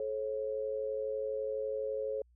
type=tone pair together; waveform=sine; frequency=431 / 543 Hz; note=A4 / C#5; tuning=-36 / -36 cents; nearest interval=major third; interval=400 cents; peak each=-36 / -35 dBFS; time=0-2.22 s; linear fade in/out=2 ms; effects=added 60 Hz sine -62 dBFS peak until 2.35 s